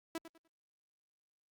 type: tone with echo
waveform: sawtooth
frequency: 328 Hz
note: E4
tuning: 9 cents flat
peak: -33 dBFS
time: 0.15-0.18 s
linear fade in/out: 2 ms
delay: 99 ms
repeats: 3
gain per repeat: -11 dB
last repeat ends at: 0.477 s
effects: Opus 48 kbps